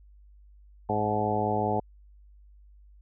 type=harmonic tone with a mistuned harmonic; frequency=105.2 Hz; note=G#2; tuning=23 cents sharp; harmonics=1 / 2 / 3 / 4 / 5 / 6 / 7 / 8; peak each=-33 / -33 / -36 / -32 / -34 / -35 / -30 / -31 dBFS; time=0.89-1.8 s; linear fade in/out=5 ms; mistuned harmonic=8; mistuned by=+39 cents; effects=added 50 Hz sine -51 dBFS peak until 3.01 s